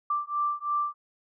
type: beating tone pair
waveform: sine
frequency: 1174.7 / 1177.7 Hz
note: D6 / D6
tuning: 0 / +4 cents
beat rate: 3 Hz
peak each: -29 dBFS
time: 0.1-0.94 s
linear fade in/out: 5 ms
effects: none